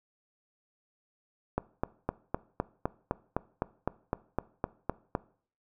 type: click train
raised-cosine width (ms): 1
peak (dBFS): -14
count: 15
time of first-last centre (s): 1.58-5.151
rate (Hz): 3.92
effects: noise-tail reverb RT60 0.5 s tail -20 dB re dry